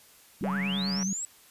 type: linear sweep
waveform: sine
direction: up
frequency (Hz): 136.1 to 7902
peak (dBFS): -31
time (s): 0.41-1.25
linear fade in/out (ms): 0
type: tone with vibrato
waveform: sine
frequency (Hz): 191.1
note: G3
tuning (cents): -44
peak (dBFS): -28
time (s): 0.43-1.13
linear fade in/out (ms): 2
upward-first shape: sine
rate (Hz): 9.4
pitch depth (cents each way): 56
type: click train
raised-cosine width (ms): 0.5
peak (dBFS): -25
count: 84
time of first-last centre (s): 0.44-1.029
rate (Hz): 141
effects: white hiss -56 dBFS RMS until 1.5 s + resampled to 32000 Hz